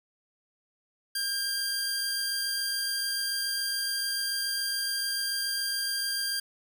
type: tone pair together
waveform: sawtooth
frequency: 1601 / 4756 Hz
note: G6 / D8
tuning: +36 / +21 cents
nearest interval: octave + perfect fifth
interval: 1885 cents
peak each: -30 / -27 dBFS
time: 1.15-6.4 s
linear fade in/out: 5 ms
effects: none